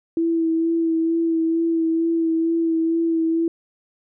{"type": "tone with vibrato", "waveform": "sine", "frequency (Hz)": 328.8, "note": "E4", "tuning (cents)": -4, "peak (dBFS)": -17, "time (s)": [0.17, 3.48], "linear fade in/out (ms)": 2, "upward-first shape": "sine", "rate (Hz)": 2.2, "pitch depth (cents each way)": 21, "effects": []}